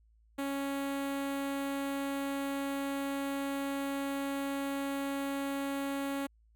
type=tone with notch filter; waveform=sawtooth; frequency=277.2 Hz; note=C#4; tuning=in tune; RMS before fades=-35 dBFS; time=0.38-6.27 s; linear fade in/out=10 ms; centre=5300 Hz; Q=1.4; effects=added 55 Hz sine -62 dBFS peak until 6.55 s